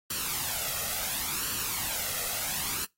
white noise with flanger, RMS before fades -32 dBFS, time 0.1-2.85 s, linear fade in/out 5 ms, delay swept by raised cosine 0.68 to 1.56 ms, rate 0.71 Hz, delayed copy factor +0.6, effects noise-tail reverb RT60 0.2 s tail -24 dB re dry + AAC 48 kbps

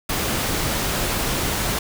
pink noise, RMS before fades -23 dBFS, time 0.09-1.79 s, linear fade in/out 5 ms, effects none

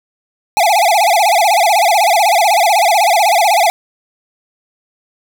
square tone with vibrato, 759 Hz, F#5, 44 cents sharp, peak -9 dBFS, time 0.57-3.7 s, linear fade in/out 0 ms, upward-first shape sine, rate 16 Hz, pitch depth 230 cents each way, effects none

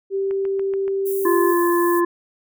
sine tone, 390.4 Hz, G4, 7 cents flat, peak -19 dBFS, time 0.1-1.55 s, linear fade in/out 50 ms
click train, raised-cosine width 0.5 ms, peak -24 dBFS, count 5, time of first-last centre 0.31-0.88 s, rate 7.02 Hz
white high-pass noise, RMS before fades -32 dBFS, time 1.05-2.01 s, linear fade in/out 20 ms, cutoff 9800 Hz, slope 24 dB/octave
harmonic tone, 346.2 Hz, F4, 15 cents flat, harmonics 1 / 3 / 5, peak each -16 / -21 / -29 dBFS, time 1.25-2.05 s, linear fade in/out 5 ms
effects none

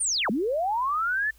sine linear two-way sweep, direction down then up, 9540 to 188.4 to 1786 Hz, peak -23 dBFS, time 0-1.31 s, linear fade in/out 10 ms, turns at 0.3 s, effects added 53 Hz sine -54 dBFS peak until 1.38 s + white hiss -61 dBFS RMS until 1.38 s

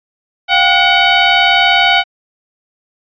sine tone with frequency modulation, 784 Hz, G5, in tune, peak -7 dBFS, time 0.48-2.04 s, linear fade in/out 50 ms, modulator 746 Hz, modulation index 3.9, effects resampled to 11025 Hz

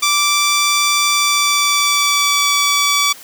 10% pulse tone with pitch glide, 1169 to 1148.3 Hz, D6 to D6, -8 to -39 cents, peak -4 dBFS, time 0.02-3.13 s, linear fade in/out 10 ms, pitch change -31 cents, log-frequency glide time 1.09-2.53 s, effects white hiss -38 dBFS RMS until 3.23 s + high-pass 150 Hz 12 dB/octave

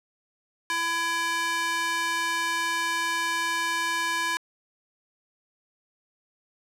square tone with high-pass filter, 334.7 Hz, E4, 26 cents sharp, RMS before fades -27 dBFS, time 0.7-4.37 s, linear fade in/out 0 ms, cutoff 1300 Hz, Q 1.7, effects low-pass 11000 Hz 12 dB/octave

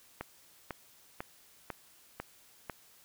click train, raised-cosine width 0.5 ms, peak -22 dBFS, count 6, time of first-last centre 0.21-2.698 s, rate 2.01 Hz, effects white hiss -61 dBFS RMS until 3.04 s

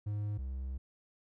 triangle tone pair in turn, 104.1 / 65.58 Hz, G#2 / C2, +5 / +5 cents, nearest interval minor sixth, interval 800 cents, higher first, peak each -31 / -34 dBFS, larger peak first, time 0.06-0.38 / 0.38-0.78 s, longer second, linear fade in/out 10 ms, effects none

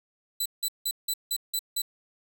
15% pulse tone bursts, 3989 Hz, B7, 17 cents sharp, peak -19 dBFS, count 7, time 0.4-1.819 s, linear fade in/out 5 ms, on 57 ms, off 170 ms, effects none

